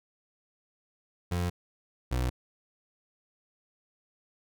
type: tone pair in turn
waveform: 30% pulse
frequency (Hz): 88.2 / 62.37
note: F2 / B1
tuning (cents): +18 / +18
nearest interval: tritone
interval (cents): 600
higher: first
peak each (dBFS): -25 / -24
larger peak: second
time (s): 1.31-1.5 / 2.11-2.3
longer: neither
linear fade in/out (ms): 10
effects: none